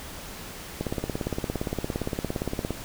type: click train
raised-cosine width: 2 ms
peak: -14 dBFS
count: 34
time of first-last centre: 0.81-2.707 s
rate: 17.4 Hz
effects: pink hiss -40 dBFS RMS until 2.84 s